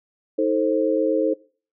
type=chord; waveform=sine; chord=A diminished; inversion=second; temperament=just; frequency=316.8 / 440 / 528 Hz; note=Eb4 / A4 / C5; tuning=+31 / 0 / +16 cents; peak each=-22 dBFS; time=0.38-1.34 s; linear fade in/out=10 ms; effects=noise-tail reverb RT60 0.4 s tail -21 dB re dry